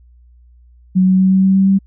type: tone with pitch steps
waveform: sine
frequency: 185.9 / 187.3 / 188.71 / 190.14 / 191.57 / 193.01 / 194.47 Hz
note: F#3 / F#3 / F#3 / F#3 / G3 / G3 / G3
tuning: +8 / +21 / +34 / +47 / -40 / -27 / -14 cents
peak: -8 dBFS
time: 0.95-1.79 s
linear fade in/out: 20 ms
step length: 120 ms
effects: added 60 Hz sine -43 dBFS peak until 1.86 s